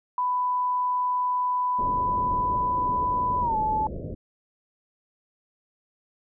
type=tone with pitch glide; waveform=sine; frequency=995 to 866.2 Hz; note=B5 to A5; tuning=+13 to -27 cents; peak=-22 dBFS; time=0.18-3.87 s; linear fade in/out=2 ms; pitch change=-240 cents; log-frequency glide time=3.41-3.56 s
type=low-pass noise; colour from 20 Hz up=pink; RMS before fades=-34 dBFS; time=1.78-4.15 s; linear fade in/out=10 ms; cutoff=630 Hz; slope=96 dB/octave
effects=none